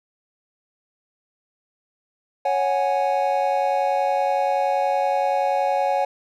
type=chord; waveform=triangle; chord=C# suspended fourth; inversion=none; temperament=equal; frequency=554.4 / 740 / 830.6 Hz; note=C#5 / F#5 / G#5; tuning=0 / 0 / 0 cents; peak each=-21 dBFS; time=2.45-6.05 s; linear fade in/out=5 ms; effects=none